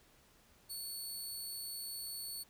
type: tone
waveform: 15% pulse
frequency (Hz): 4435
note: C#8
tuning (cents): 0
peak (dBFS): -35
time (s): 0.69-2.44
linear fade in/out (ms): 20
effects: pink hiss -66 dBFS RMS until 2.49 s